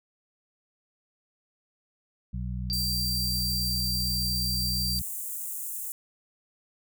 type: harmonic tone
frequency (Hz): 61.5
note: B1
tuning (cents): -7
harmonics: 1 / 2 / 3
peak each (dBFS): -32 / -35 / -37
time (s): 2.33-5.02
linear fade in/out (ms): 10
type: tone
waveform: sine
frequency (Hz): 4693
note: D8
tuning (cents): -2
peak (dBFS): -28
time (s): 2.7-4.99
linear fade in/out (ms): 0
type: high-pass noise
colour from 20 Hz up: white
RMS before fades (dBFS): -35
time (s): 2.73-5.92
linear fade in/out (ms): 0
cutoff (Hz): 7200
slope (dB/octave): 48
effects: none